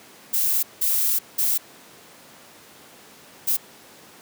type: noise bursts at uneven times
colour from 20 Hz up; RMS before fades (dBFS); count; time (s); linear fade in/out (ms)
violet; -21; 4; 0.33-0.63 / 0.81-1.19 / 1.38-1.58 / 3.47-3.57; 10
effects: pink hiss -47 dBFS RMS until 4.21 s + high-pass 200 Hz 12 dB/octave